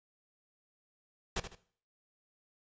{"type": "noise with echo", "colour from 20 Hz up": "pink", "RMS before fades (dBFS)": -33, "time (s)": [1.36, 1.4], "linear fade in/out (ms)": 5, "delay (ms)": 76, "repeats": 2, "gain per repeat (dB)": -10, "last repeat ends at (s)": 1.552, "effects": ["noise-tail reverb RT60 0.5 s tail -17 dB re dry", "resampled to 16000 Hz"]}